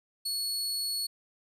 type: tone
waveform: sawtooth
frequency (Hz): 4382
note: C#8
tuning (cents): -21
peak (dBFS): -27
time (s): 0.25-1.07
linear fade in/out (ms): 10
effects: resampled to 32000 Hz